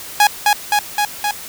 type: tone with echo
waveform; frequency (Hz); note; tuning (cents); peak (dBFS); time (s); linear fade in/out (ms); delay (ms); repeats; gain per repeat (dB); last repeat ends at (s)
sawtooth; 830.6; G#5; 0; -4; 0.2-0.27; 2; 260; 4; -2; 1.31
effects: white hiss -32 dBFS RMS until 1.48 s